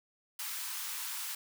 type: high-pass noise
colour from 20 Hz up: white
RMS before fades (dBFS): -39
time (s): 0.39-1.35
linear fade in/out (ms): 5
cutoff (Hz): 870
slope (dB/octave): 48
effects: none